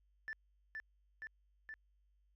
sine tone with echo, 1760 Hz, A6, in tune, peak -39 dBFS, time 0.28-0.33 s, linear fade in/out 0 ms, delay 470 ms, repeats 3, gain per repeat -2 dB, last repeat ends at 1.74 s, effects tanh soft clip ceiling -38 dBFS + added 50 Hz sine -70 dBFS peak until 2.35 s

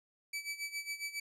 sawtooth tone with tremolo, 2302 Hz, D7, 35 cents flat, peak -32 dBFS, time 0.33-1.2 s, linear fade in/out 5 ms, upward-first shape sine, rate 7.3 Hz, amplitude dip 80%, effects low-pass 12000 Hz 12 dB/octave

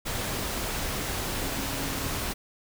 sine tone in noise, 274 Hz, C#4, 20 cents flat, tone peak -38 dBFS, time 1.42-2.09 s, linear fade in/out 20 ms, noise pink, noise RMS -31 dBFS, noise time 0.05-2.34 s, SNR -10 dB, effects none

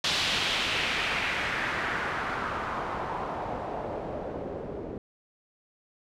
white noise with low-pass filter sweep, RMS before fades -31 dBFS, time 0.04-4.98 s, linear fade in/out 2 ms, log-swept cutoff 4000 to 400 Hz, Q 1.9, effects none

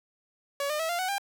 sawtooth tone with pitch steps, 564 / 604.5 / 647.9 / 694.4 / 744.2 / 797.6 Hz, C#5 / D5 / E5 / F5 / F#5 / G5, +30 / +50 / -30 / -10 / +10 / +30 cents, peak -24 dBFS, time 0.6-1.182 s, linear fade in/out 2 ms, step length 97 ms, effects none

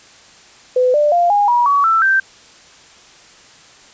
sine tone with pitch steps, 504 / 592.5 / 696.5 / 818.8 / 962.5 / 1131.4 / 1330.1 / 1563.6 Hz, B4 / D5 / F5 / G#5 / B5 / C#6 / E6 / G6, +35 / +15 / -5 / -25 / -45 / +35 / +15 / -5 cents, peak -10 dBFS, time 0.76-2.2 s, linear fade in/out 5 ms, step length 180 ms, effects white hiss -44 dBFS RMS until 3.93 s + resampled to 16000 Hz

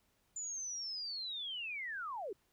sine linear sweep, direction down, 7080 to 349.2 Hz, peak -39 dBFS, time 0.36-2.33 s, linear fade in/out 5 ms, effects pink hiss -75 dBFS RMS until 2.52 s

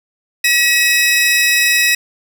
sawtooth tone pair together, 1924.1 / 2558 Hz, B6 / D#7, -46 / +47 cents, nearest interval perfect fourth, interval 493 cents, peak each -10 dBFS, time 0.44-1.95 s, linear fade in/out 5 ms, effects none

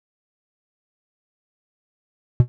triangle tone with exponential decay, 121.7 Hz, B2, 25 cents flat, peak -3 dBFS, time 2.4-2.48 s, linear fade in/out 0 ms, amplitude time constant 17 ms, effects none

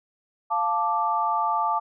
sine chord, D minor, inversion first, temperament equal, 698.5 / 880 / 1174.7 Hz, F5 / A5 / D6, 0 / 0 / 0 cents, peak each -29 / -24 / -25 dBFS, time 0.5-1.8 s, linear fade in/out 20 ms, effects none

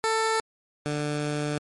15% pulse tone pair in turn, 444.1 / 148.2 Hz, A4 / D3, +16 / +16 cents, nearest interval octave + perfect fifth, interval 1900 cents, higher first, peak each -16 / -20 dBFS, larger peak first, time 0.04-0.4 / 0.86-1.58 s, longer second, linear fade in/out 0 ms, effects MP3 48 kbps

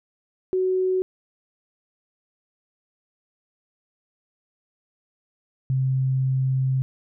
sine tone pair in turn, 372.4 / 131.66 Hz, F#4 / C3, +11 / +11 cents, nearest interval octave + tritone, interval 1800 cents, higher first, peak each -19 dBFS, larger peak neither, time 0.53-1.02 / 5.7-6.82 s, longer second, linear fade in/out 0 ms, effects none

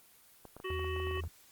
clicks, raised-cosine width 1 ms, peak -33 dBFS, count 12, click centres 0.453 / 0.566 / 0.601 / 0.704 / 0.794 / 0.845 / 0.963 / 1 / 1.071 / 1.111 / 1.174 / 1.238 s
harmonic tone, 374.3 Hz, F#4, 20 cents sharp, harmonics 1 / 3 / 5 / 7 / 8, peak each -37 / -42 / -44 / -45 / -46 dBFS, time 0.64-1.21 s, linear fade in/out 10 ms
sine tone, 81.8 Hz, E2, 13 cents flat, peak -36 dBFS, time 0.7-1.28 s, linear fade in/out 5 ms
effects white hiss -61 dBFS RMS until 1.51 s + Opus 24 kbps

